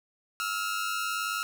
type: tone pair together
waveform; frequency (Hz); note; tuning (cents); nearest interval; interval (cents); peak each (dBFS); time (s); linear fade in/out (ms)
sawtooth; 1300 / 1399; E6 / F6; -24 / +3; minor second; 127; -29 / -28; 0.4-1.43; 0
effects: none